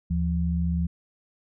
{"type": "tone pair together", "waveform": "sine", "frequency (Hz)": [76.2, 171.61], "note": ["D#2", "F3"], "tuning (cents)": [-36, -30], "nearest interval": "octave + major second", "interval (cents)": 1406, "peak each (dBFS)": -25, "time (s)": [0.1, 0.87], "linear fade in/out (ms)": 10, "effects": []}